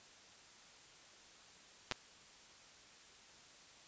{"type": "clicks", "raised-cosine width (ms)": 0.2, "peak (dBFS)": [-18, -20], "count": 2, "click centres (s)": [1.913, 1.921], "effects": ["white hiss -60 dBFS RMS until 3.87 s", "resampled to 16000 Hz"]}